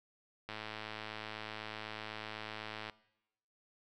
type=click train; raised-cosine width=0.3 ms; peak=-26 dBFS; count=261; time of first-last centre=0.49-2.897 s; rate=108 Hz; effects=noise-tail reverb RT60 0.9 s tail -21 dB re dry